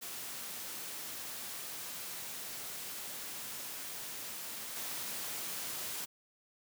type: noise with level steps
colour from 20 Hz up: white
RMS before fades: -43 / -40 dBFS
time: 0.01-6.06 s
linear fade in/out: 20 ms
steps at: 4.76 s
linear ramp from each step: 2 ms
effects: high-pass 100 Hz 12 dB/octave